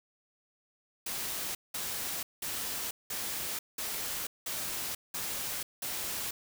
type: noise bursts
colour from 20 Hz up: white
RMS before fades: -36 dBFS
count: 8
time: 1.06-6.31 s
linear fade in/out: 5 ms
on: 490 ms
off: 190 ms
effects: none